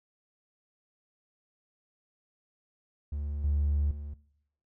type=tone with level steps; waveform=triangle; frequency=72.8 Hz; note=D2; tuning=15 cents flat; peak=-29 / -21 / -34 dBFS; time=3.12-4.14 s; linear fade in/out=5 ms; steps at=3.44 / 3.91 s; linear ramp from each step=2 ms; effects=noise-tail reverb RT60 0.8 s tail -22 dB re dry + tanh soft clip ceiling -20 dBFS